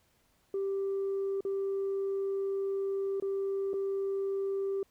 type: tone with dropouts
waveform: sine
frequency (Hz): 391.7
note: G4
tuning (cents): -1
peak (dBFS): -28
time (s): 0.54-4.83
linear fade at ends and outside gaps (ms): 2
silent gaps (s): 1.407-1.45 / 3.2-3.223 / 3.733-3.739
effects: tanh soft clip ceiling -27 dBFS + pink hiss -70 dBFS RMS until 4.9 s